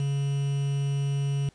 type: tone with quantisation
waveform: triangle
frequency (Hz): 140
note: C#3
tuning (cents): +18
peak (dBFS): -22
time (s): 0-1.49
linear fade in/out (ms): 2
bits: 7
effects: pink hiss -61 dBFS RMS until 1.54 s + resampled to 22050 Hz